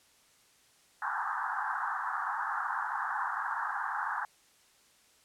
pink band-pass noise, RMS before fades -34 dBFS, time 1.02-4.25 s, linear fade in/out 2 ms, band 790 to 1700 Hz, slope 96 dB/octave, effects white hiss -64 dBFS RMS until 5.24 s + low-pass 10000 Hz 12 dB/octave

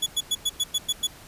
sawtooth tone bursts, 3400 Hz, G#7, 40 cents sharp, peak -18 dBFS, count 8, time 0.02-1.072 s, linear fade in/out 10 ms, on 44 ms, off 100 ms, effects pink hiss -47 dBFS RMS until 1.27 s + resampled to 32000 Hz

